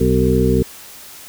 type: harmonic tone with a mistuned harmonic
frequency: 63 Hz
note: B1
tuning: 35 cents sharp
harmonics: 1 / 2 / 3 / 4 / 6 / 7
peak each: -19 / -19 / -19 / -19 / -19 / -19 dBFS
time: 0-0.63 s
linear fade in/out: 10 ms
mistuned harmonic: 7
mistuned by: +42 cents
effects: white hiss -38 dBFS RMS until 1.28 s